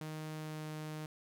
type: tone with pitch glide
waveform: sawtooth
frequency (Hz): 155.56 to 154.4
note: D#3 to D#3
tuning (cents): 0 to -13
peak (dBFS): -37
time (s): 0.01-1.06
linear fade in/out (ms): 2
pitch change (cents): -13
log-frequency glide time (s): 0.32-0.67
effects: none